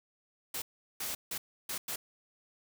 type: noise bursts at uneven times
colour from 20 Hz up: white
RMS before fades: -37 dBFS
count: 5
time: 0.54-0.62 / 1-1.15 / 1.31-1.38 / 1.69-1.78 / 1.88-1.96 s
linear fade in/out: 5 ms
effects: none